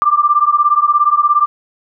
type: beating tone pair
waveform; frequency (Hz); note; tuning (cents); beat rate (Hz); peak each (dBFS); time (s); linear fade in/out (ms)
sine; 1176 / 1193; D6 / D6; +2 / +27; 17; -12; 0.02-1.46; 0
effects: none